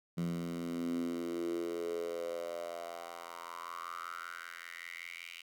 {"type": "tone with high-pass filter sweep", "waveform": "10% pulse", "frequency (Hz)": 85.2, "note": "F2", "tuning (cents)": -42, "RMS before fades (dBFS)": -40, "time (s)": [0.17, 5.42], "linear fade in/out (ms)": 10, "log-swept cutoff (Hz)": [170, 2600], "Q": 6.3, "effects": []}